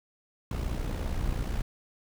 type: noise with amplitude modulation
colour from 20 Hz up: brown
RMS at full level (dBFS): -28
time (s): 0.51-1.62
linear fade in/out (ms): 2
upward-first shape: sine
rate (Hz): 60.3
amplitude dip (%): 60
effects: none